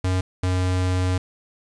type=tone pair in turn; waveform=square; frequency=92.4 / 91.76 Hz; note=F#2 / F#2; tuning=-2 / -14 cents; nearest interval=unison; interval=12 cents; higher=first; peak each=-20 dBFS; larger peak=neither; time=0.04-0.21 / 0.43-1.18 s; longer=second; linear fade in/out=5 ms; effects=resampled to 22050 Hz + 8-bit